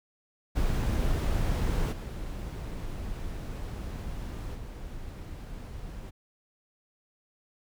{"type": "noise with level steps", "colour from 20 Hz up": "brown", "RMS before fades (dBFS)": [-27, -36, -40], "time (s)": [0.55, 6.11], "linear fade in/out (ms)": 20, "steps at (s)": [1.91, 4.54], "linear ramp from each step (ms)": 20, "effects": []}